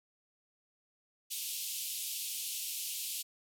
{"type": "band-pass noise", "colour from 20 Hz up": "white", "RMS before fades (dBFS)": -39, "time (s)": [1.3, 3.23], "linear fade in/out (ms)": 20, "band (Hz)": [2600, 15000], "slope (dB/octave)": 48, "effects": []}